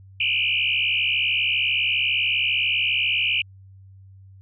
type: tone with frequency modulation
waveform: sine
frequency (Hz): 2678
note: E7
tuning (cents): +27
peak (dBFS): -19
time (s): 0.2-3.42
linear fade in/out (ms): 5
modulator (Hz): 67.4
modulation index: 4.8
effects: added 96 Hz sine -44 dBFS peak until 4.41 s